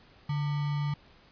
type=tone with sample-and-hold; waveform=sine; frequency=145.6 Hz; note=D3; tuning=15 cents flat; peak=-27 dBFS; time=0.29-0.94 s; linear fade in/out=5 ms; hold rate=1050 Hz; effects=pink hiss -58 dBFS RMS until 1.31 s + resampled to 11025 Hz